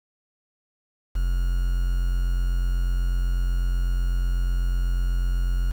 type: tone with quantisation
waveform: triangle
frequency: 44.04 Hz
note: F1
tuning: 15 cents sharp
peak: -18 dBFS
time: 1.15-5.72 s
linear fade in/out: 10 ms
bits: 7
effects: none